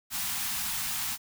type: band-stop noise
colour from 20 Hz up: white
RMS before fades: -32 dBFS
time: 0.1-1.18 s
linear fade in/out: 50 ms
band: 260 to 740 Hz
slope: 48 dB/octave
effects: none